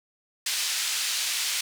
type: band-pass noise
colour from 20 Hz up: pink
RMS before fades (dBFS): -28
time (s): 0.46-1.61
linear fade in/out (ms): 5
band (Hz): 2900 to 8800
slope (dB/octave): 12
effects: none